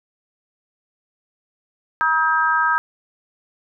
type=harmonic tone; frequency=318.4 Hz; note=D#4; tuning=40 cents sharp; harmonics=3 / 4 / 5; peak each=-21 / -19 / -19 dBFS; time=2.01-2.78 s; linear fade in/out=0 ms; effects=none